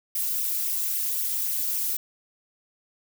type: noise with flanger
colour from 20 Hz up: violet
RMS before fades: -27 dBFS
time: 0.15-1.97 s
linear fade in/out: 5 ms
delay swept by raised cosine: 0.33 to 3.43 ms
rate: 3.7 Hz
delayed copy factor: +0.95
effects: none